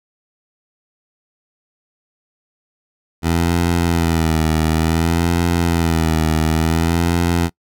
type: tone with vibrato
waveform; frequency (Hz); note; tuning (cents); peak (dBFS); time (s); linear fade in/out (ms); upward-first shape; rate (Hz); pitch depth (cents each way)
15% pulse; 82.41; E2; 0; -8; 3.22-7.5; 50; sine; 0.56; 74
effects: noise-tail reverb RT60 0.1 s tail -24 dB re dry